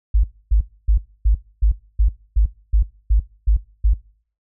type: tone bursts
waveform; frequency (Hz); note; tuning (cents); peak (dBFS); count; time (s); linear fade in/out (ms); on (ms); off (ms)
sine; 51.6; G#1; -10; -10; 11; 0.14-3.94; 10; 100; 270
effects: noise-tail reverb RT60 0.5 s tail -22 dB re dry